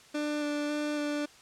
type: tone with vibrato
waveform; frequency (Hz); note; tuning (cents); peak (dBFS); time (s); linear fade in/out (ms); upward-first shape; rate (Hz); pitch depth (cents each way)
30% pulse; 295.7; D4; +12; -27; 0.14-1.26; 10; square; 1.8; 10
effects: white hiss -55 dBFS RMS until 1.41 s + low-pass 7000 Hz 12 dB/octave